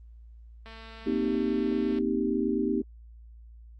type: click train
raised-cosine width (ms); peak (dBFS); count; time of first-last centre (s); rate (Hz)
0.3; -31; 298; 0.66-1.986; 224
type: chord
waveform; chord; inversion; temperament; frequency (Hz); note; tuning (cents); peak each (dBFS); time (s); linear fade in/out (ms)
sine; C minor seventh; third; equal; 233.1 / 261.6 / 311.1 / 392; Bb3 / C4 / Eb4 / G4; 0 / 0 / 0 / 0; -30; 1.06-2.82; 10
effects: added 57 Hz sine -46 dBFS peak until 3.79 s + Opus 24 kbps